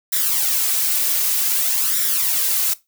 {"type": "noise with flanger", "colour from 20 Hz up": "blue", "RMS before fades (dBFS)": -19, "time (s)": [0.12, 2.74], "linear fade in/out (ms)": 10, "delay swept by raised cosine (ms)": [0.54, 3.54], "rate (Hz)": 0.53, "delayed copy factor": 0.65, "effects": ["noise-tail reverb RT60 0.2 s tail -18 dB re dry"]}